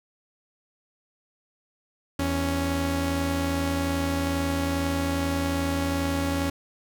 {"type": "tone pair together", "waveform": "sawtooth", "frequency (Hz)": [82.41, 277.5], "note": ["E2", "C#4"], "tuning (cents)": [0, 2], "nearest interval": "octave + major sixth", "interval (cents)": 2102, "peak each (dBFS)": [-24, -22], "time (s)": [2.19, 6.5], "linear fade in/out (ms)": 5, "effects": []}